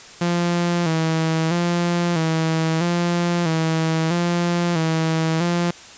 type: tone with vibrato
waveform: sawtooth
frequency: 167.1 Hz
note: E3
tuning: 24 cents sharp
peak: -14 dBFS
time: 0.21-5.71 s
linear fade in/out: 5 ms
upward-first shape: square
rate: 0.77 Hz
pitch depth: 62 cents each way
effects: white hiss -41 dBFS RMS until 5.97 s + resampled to 16000 Hz